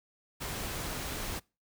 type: noise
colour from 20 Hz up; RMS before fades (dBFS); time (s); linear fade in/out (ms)
pink; -37; 0.4-1.4; 20
effects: noise-tail reverb RT60 0.3 s tail -25 dB re dry